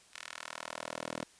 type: tone with high-pass filter sweep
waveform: 10% pulse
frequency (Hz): 40.11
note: E1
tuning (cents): -47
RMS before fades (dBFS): -43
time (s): 0.13-1.25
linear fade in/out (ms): 10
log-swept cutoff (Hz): 2000 to 320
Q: 1
effects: white hiss -61 dBFS RMS until 1.39 s + resampled to 22050 Hz